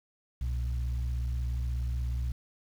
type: tone pair together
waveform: sine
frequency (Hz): 63.95 / 120.6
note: C2 / B2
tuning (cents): -39 / -41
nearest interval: major seventh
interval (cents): 1098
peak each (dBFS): -28 / -36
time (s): 0.41-2.32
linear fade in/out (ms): 5
effects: tanh soft clip ceiling -24 dBFS + 9-bit